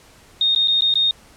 sine tone with dropouts, 3694 Hz, A#7, 16 cents flat, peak -14 dBFS, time 0.41-1.11 s, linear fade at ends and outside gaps 2 ms, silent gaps 0.55-0.56 / 0.675-0.681 / 0.809-0.82 / 0.94-0.955 s, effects pink hiss -49 dBFS RMS until 1.36 s + low-pass 11000 Hz 12 dB/octave

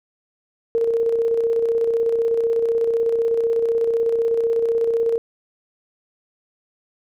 sine tone with tremolo, 460.5 Hz, A#4, 21 cents flat, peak -15 dBFS, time 0.75-5.18 s, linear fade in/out 0 ms, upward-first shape square, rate 16 Hz, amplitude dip 35%, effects none

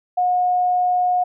sine tone, 723 Hz, F#5, 40 cents flat, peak -15 dBFS, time 0.17-1.24 s, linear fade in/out 10 ms, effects none

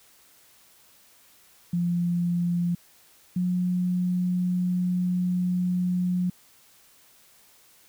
sine tone pair in turn, 173.9 / 180.03 Hz, F3 / F#3, -7 / -47 cents, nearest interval minor second, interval 60 cents, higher second, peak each -22 dBFS, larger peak neither, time 1.73-2.75 / 3.36-6.3 s, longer second, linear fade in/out 5 ms, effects white hiss -57 dBFS RMS until 7.88 s

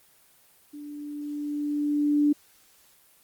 sine tone with level ramp, 293.4 Hz, D4, 2 cents flat, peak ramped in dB -38 to -17 dBFS, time 0.73-2.33 s, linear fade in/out 10 ms, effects white hiss -59 dBFS RMS until 3.23 s + Opus 24 kbps

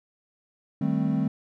triangle chord, A half-diminished seventh, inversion second, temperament equal, 155.56 / 196 / 220 / 261.6 Hz, Eb3 / G3 / A3 / C4, 0 / 0 / 0 / 0 cents, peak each -26 dBFS, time 0.81-1.28 s, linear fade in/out 5 ms, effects none

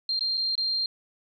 sine tone with dropouts, 4186 Hz, C8, in tune, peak -24 dBFS, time 0.09-0.86 s, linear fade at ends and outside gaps 2 ms, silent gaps 0.193-0.208 / 0.372-0.376 / 0.554-0.578 s, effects none

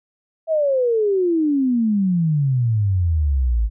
sine exponential sweep, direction down, 659.3 to 52 Hz, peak -15 dBFS, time 0.47-3.7 s, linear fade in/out 50 ms, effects none

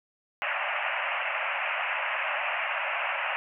white band-pass noise, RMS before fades -30 dBFS, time 0.42-3.36 s, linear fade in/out 0 ms, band 560 to 2800 Hz, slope 96 dB/octave, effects none

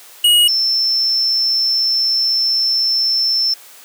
square / sine tone pair in turn, 2894 / 5338 Hz, F#7 / E8, -39 / +21 cents, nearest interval major seventh, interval 1060 cents, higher second, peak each -9 / -13 dBFS, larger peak first, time 0.24-0.48 / 0.48-3.54 s, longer second, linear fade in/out 5 ms, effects white hiss -41 dBFS RMS until 3.84 s + high-pass 400 Hz 12 dB/octave

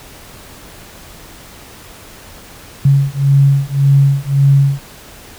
sine beating tone pair, 138 / 139.8 Hz, C#3 / C#3, -7 / +15 cents, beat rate 1.8 Hz, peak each -11 dBFS, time 2.85-4.8 s, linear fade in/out 5 ms, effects pink hiss -37 dBFS RMS until 5.38 s

